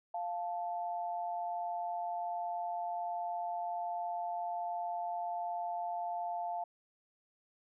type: tone pair together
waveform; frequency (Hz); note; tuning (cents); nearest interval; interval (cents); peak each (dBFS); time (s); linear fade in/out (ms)
sine; 698.5 / 877.2; F5 / A5; 0 / -6; major third; 394; -36 / -40; 0.14-6.64; 5
effects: none